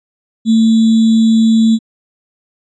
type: tone with sample-and-hold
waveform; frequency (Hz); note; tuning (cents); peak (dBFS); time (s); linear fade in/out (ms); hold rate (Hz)
sine; 224; A3; +31; -6; 0.45-1.79; 50; 3675
effects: resampled to 16000 Hz